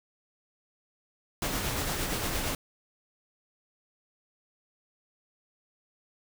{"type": "noise with tremolo", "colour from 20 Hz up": "pink", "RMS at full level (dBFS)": -30, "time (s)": [1.42, 2.55], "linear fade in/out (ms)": 2, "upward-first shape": "sine", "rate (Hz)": 8.7, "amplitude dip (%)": 30, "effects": []}